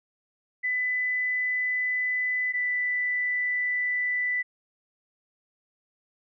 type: tone pair in turn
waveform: sine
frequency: 2000 / 1985 Hz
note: B6 / B6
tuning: +21 / +8 cents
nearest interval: unison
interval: 13 cents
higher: first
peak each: -24 dBFS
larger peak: neither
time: 0.63-2.53 / 2.53-4.43 s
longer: neither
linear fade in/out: 20 ms
effects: none